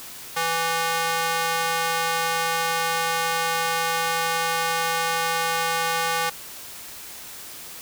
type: tone with high-pass filter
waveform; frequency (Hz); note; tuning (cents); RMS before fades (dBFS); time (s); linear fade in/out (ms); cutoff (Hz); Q
square; 165.5; E3; +7; -24; 0.36-6.3; 10; 890; 1.1
effects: white hiss -39 dBFS RMS until 7.81 s